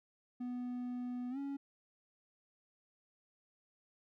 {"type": "tone with pitch glide", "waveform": "triangle", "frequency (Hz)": [246.9, 278.7], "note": ["B3", "C#4"], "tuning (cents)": [0, 9], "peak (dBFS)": -36, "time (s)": [0.4, 1.57], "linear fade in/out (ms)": 10, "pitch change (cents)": 209, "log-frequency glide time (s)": [1.3, 1.38], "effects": []}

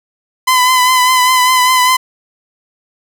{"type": "tone with vibrato", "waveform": "sawtooth", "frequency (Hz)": 1013, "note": "B5", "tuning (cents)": 44, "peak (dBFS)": -4, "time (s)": [0.47, 1.97], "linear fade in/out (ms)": 10, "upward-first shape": "triangle", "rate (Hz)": 5, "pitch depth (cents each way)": 37, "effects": []}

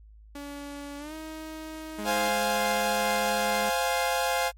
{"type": "tone with pitch glide", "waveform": "sawtooth", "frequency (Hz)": [285.4, 314.8], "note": ["D4", "D#4"], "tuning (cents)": [-49, 20], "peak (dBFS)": -33, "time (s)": [0.35, 2.29], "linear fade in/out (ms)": 5, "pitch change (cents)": 169, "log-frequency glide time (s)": [0.98, 1.14]}
{"type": "tone with vibrato", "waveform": "sawtooth", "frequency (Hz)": 208.9, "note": "G#3", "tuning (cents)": 10, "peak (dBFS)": -30, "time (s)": [1.98, 3.7], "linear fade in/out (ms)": 10, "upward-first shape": "sine", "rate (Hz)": 14, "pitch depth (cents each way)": 10}
{"type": "chord", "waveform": "sawtooth", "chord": "F minor", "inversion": "second", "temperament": "equal", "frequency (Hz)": [523.3, 698.5, 830.6], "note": ["C5", "F5", "Ab5"], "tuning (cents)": [0, 0, 0], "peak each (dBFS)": -25, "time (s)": [2.04, 4.52], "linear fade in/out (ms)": 50}
{"effects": ["added 53 Hz sine -48 dBFS peak until 4.57 s", "MP3 64 kbps"]}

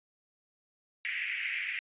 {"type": "band-pass noise", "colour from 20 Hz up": "pink", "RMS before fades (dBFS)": -35, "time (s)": [1.05, 1.79], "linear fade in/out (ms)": 0, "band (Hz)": [1900, 2600], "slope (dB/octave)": 48, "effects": ["resampled to 8000 Hz"]}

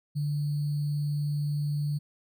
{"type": "tone with sample-and-hold", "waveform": "sine", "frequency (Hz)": 146.8, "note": "D3", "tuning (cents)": 0, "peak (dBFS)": -26, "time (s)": [0.15, 1.99], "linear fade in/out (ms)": 20, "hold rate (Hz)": 4410, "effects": []}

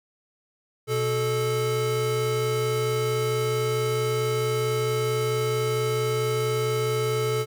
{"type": "tone pair together", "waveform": "square", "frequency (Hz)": [123.47, 434.9], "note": ["B2", "A4"], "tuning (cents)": [0, -20], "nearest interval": "octave + minor seventh", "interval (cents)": 2180, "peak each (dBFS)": [-28, -25], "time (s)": [0.87, 7.46], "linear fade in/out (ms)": 50, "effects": []}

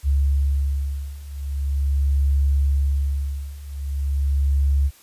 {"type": "beating tone pair", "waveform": "sine", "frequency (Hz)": [69.6, 70.02], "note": ["C#2", "C#2"], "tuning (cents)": [8, 18], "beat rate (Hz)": 0.42, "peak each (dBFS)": [-22, -20], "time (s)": [0.03, 4.91], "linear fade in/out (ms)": 50, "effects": ["white hiss -51 dBFS RMS until 5.02 s", "resampled to 32000 Hz"]}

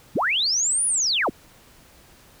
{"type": "linear two-way sweep", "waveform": "sine", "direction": "up then down", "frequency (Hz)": [74.7, 9956, 74.7], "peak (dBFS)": -19, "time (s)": [0.15, 1.3], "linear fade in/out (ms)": 10, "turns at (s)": 0.86, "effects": ["pink hiss -52 dBFS RMS until 2.4 s"]}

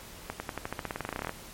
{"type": "accelerating click train", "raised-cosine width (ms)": 0.5, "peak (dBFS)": -17, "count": 20, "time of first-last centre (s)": [0.3, 1.294], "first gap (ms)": 100, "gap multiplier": 0.92, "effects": ["pink hiss -47 dBFS RMS until 1.53 s", "MP3 64 kbps"]}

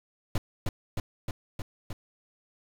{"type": "noise with echo", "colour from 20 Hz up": "brown", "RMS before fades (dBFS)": -26, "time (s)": [0.35, 0.38], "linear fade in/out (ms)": 2, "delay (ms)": 310, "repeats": 5, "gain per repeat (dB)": -2, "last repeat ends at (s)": 1.93, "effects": []}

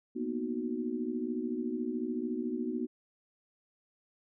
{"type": "chord", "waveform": "sine", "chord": "B major seventh", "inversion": "third", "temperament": "equal", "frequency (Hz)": [233.1, 246.9, 311.1, 370], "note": ["A#3", "B3", "D#4", "F#4"], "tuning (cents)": [0, 0, 0, 0], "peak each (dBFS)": [-39, -35, -38, -38], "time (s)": [0.15, 2.87], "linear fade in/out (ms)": 20, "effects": []}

